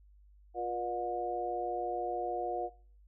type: harmonic tone with a mistuned harmonic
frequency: 120 Hz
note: B2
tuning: 49 cents flat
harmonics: 3 / 4 / 5 / 6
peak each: -39 / -40 / -42 / -35 dBFS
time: 0.54-2.7 s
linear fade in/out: 50 ms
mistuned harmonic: 3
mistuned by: -31 cents
effects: noise-tail reverb RT60 0.5 s tail -21 dB re dry + added 50 Hz sine -57 dBFS peak until 3.07 s